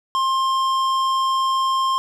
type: tone with tanh clipping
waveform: sine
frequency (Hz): 1059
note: C6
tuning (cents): +21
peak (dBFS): -19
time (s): 0.15-1.98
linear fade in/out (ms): 0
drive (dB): 13
effects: none